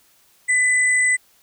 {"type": "tone pair together", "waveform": "sine", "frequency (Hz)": [2000, 8074], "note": ["B6", "B8"], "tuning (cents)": [21, 37], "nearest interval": "2 octaves", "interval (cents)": 2416, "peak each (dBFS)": [-15, -22], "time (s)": [0.48, 1.17], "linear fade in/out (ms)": 20, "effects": ["white hiss -57 dBFS RMS until 1.42 s"]}